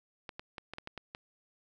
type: clicks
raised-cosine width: 0.3 ms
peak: -25 dBFS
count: 8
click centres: 0.292 / 0.395 / 0.582 / 0.736 / 0.784 / 0.874 / 0.977 / 1.149 s
effects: none